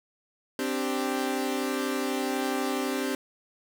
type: chord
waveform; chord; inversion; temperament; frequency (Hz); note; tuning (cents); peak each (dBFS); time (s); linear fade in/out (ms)
sawtooth; C suspended second; none; equal; 261.6 / 293.7 / 392; C4 / D4 / G4; 0 / 0 / 0; -26 / -29 / -28; 0.59-3.15; 2
effects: 8-bit